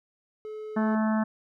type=tone; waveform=triangle; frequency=430 Hz; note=A4; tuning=40 cents flat; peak=-33 dBFS; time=0.45-0.95 s; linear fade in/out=0 ms
type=harmonic tone; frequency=217.9 Hz; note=A3; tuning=17 cents flat; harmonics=1 / 3 / 4 / 5 / 6 / 7 / 8; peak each=-23 / -33 / -35 / -37 / -39 / -40 / -41 dBFS; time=0.76-1.24 s; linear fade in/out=10 ms
effects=none